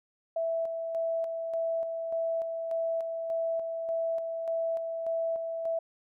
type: tone with tremolo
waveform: sine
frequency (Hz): 659.3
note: E5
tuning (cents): 0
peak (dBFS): -27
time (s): 0.36-5.79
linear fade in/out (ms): 5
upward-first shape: square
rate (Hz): 1.7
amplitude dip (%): 40
effects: none